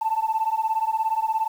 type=beating tone pair; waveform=sine; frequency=876 / 893 Hz; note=A5 / A5; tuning=-8 / +25 cents; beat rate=17 Hz; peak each=-23 dBFS; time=0.01-1.48 s; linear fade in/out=10 ms; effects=tanh soft clip ceiling -15 dBFS + 8-bit